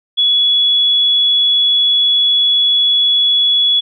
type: tone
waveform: sine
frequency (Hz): 3387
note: G#7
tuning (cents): +33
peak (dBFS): -9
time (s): 0.17-3.81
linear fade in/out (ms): 20
effects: none